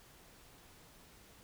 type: silence
effects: pink hiss -60 dBFS RMS until 1.43 s